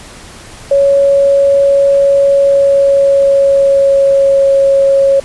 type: tone with pitch glide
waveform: sine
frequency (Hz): 557 to 549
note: C#5 to C#5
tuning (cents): +8 to -17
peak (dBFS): -5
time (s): 0.71-5.2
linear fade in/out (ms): 5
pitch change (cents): -25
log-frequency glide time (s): 2.37-4.54
effects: pink hiss -33 dBFS RMS until 5.24 s + resampled to 24000 Hz